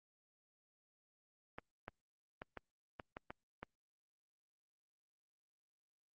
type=clicks; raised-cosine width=0.5 ms; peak=-30 dBFS; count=8; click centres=1.585 / 1.881 / 2.419 / 2.573 / 2.998 / 3.169 / 3.305 / 3.63 s; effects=Opus 32 kbps